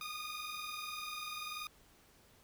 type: tone pair together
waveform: 15% pulse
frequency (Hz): 1215 / 1235.5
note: D#6 / D#6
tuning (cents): -42 / -13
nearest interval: unison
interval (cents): 29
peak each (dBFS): -39 / -37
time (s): 0.01-1.67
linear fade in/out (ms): 2
effects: pink hiss -65 dBFS RMS until 2.43 s